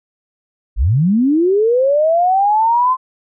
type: linear sweep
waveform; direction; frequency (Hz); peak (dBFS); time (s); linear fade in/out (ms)
sine; up; 40.3 to 1046.5; -10; 0.76-2.97; 50
effects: none